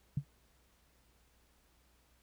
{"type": "tone with exponential decay", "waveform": "sine", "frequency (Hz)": 141.5, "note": "C#3", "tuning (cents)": 36, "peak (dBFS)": -26, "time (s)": [0.17, 0.25], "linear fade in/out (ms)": 5, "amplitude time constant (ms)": 16, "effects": ["added 60 Hz sine -70 dBFS peak until 2.22 s", "pink hiss -71 dBFS RMS until 2.22 s"]}